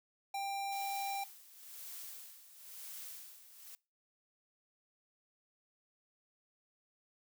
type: tone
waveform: square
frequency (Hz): 791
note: G5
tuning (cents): +15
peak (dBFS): -37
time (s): 0.34-1.24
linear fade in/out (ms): 5
type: noise with tremolo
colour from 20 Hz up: blue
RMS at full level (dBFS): -47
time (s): 0.72-3.75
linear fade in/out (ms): 0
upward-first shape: sine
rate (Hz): 1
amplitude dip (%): 75
effects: noise-tail reverb RT60 0.3 s tail -23 dB re dry